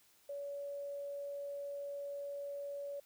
sine tone, 567 Hz, C#5, 39 cents sharp, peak -40 dBFS, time 0.29-3 s, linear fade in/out 5 ms, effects white hiss -68 dBFS RMS until 3.05 s

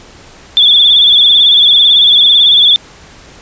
sine tone with vibrato, 3457 Hz, A7, 31 cents flat, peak -3 dBFS, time 0.57-2.76 s, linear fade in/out 0 ms, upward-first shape sine, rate 18 Hz, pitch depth 65 cents each way, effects pink hiss -37 dBFS RMS until 3.41 s + resampled to 16000 Hz

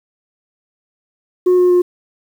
sine tone with pitch steps, 362.8 / 359.7 / 356.6 Hz, F#4 / F#4 / F4, -34 / -49 / +36 cents, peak -6 dBFS, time 1.46-1.82 s, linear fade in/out 10 ms, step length 120 ms, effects tanh soft clip ceiling -7 dBFS + 7-bit

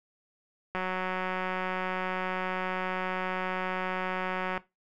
click train, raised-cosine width 0.5 ms, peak -17 dBFS, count 709, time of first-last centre 0.75-4.577 s, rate 185 Hz, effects noise-tail reverb RT60 0.2 s tail -17 dB re dry

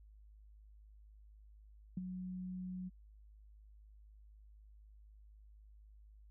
sine tone with ADSR envelope, 183.5 Hz, F#3, 14 cents flat, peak -34 dBFS, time 1.97-2.9 s, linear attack 4 ms, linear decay 21 ms, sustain -7 dB, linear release 26 ms, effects added 52 Hz sine -57 dBFS peak until 6.3 s

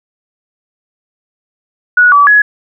sine tone with pitch steps, 1463 / 1149 / 1683 Hz, F#6 / D6 / G#6, -20 / -38 / +23 cents, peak -3 dBFS, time 1.97-2.42 s, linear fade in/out 5 ms, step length 150 ms, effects none

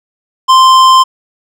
triangle tone with hard clipping, 1043 Hz, C6, 6 cents flat, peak -4 dBFS, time 0.48-1.04 s, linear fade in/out 20 ms, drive 16 dB, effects none

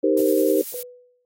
sine chord, C minor seventh, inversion first, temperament equal, 311.1 / 392 / 466.2 / 523.3 Hz, Eb4 / G4 / Bb4 / C5, 0 / 0 / 0 / 0 cents, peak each -21 / -21 / -22 / -22 dBFS, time 0.03-0.62 s, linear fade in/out 10 ms
violet noise with tremolo, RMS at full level -30 dBFS, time 0.17-0.83 s, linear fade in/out 2 ms, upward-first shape sine, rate 10 Hz, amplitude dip 35%
sine tone with exponential decay, 493.9 Hz, B4, in tune, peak -28 dBFS, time 0.74-1.25 s, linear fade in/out 1 ms, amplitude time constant 110 ms
effects AAC 48 kbps

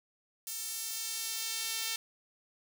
sawtooth tone with high-pass filter sweep, 448.9 Hz, A4, 35 cents sharp, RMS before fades -37 dBFS, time 0.47-1.96 s, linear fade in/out 2 ms, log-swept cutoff 7400 to 3400 Hz, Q 0.83, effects none

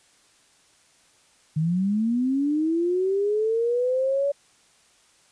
sine linear sweep, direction up, 150.6 to 571 Hz, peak -20 dBFS, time 1.56-4.32 s, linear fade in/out 10 ms, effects white hiss -59 dBFS RMS until 5.31 s + resampled to 22050 Hz

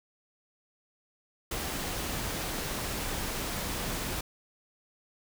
pink noise, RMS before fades -34 dBFS, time 1.51-4.21 s, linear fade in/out 5 ms, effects none

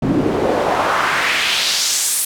pink noise with band-pass filter sweep, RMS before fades -17 dBFS, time 0.02-2.25 s, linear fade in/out 5 ms, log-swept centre 220 to 11000 Hz, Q 1.7, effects none

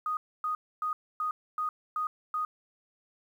sine tone bursts, 1242 Hz, D#6, 3 cents flat, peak -28 dBFS, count 7, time 0.06-2.45 s, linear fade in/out 2 ms, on 110 ms, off 270 ms, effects 10-bit

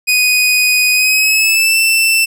sawtooth tone with pitch glide, 2489 to 2668 Hz, D#7 to E7, 0 to +20 cents, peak -6 dBFS, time 0.07-2.26 s, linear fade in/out 20 ms, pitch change +120 cents, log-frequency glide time 0.92-1.77 s, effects none

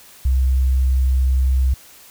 sine tone, 65 Hz, C2, 11 cents flat, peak -13 dBFS, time 0.25-1.74 s, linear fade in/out 5 ms, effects white hiss -45 dBFS RMS until 2.1 s

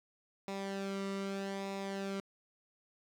sawtooth tone with flanger, 196 Hz, G3, in tune, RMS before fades -39 dBFS, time 0.48-2.2 s, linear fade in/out 0 ms, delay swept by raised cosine 0.65 to 1.23 ms, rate 0.81 Hz, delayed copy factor -0.65, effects low-pass 7000 Hz 12 dB/octave + 10-bit

